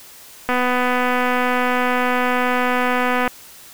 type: click train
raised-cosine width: 0.5 ms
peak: -5 dBFS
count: 695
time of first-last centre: 0.49-3.277 s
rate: 249 Hz
effects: white hiss -42 dBFS RMS until 3.73 s